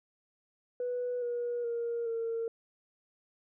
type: tone with pitch steps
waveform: sine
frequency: 492.3 / 480.5 / 469 / 457.7 Hz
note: B4 / B4 / A#4 / A#4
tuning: -6 / -48 / +11 / -32 cents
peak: -30 dBFS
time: 0.8-2.48 s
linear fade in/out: 2 ms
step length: 420 ms
effects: tanh soft clip ceiling -27 dBFS